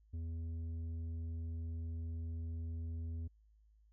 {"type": "tone with tanh clipping", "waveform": "sine", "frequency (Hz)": 82.41, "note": "E2", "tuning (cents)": 0, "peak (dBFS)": -40, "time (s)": [0.13, 3.28], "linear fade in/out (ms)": 10, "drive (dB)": 7, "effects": ["added 53 Hz sine -64 dBFS peak until 3.92 s"]}